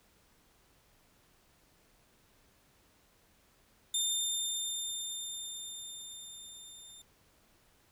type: tone with level ramp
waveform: 20% pulse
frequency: 3609 Hz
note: A7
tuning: 43 cents sharp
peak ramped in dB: -23 to -45 dBFS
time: 3.94-7.02 s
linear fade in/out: 5 ms
effects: pink hiss -67 dBFS RMS until 7.91 s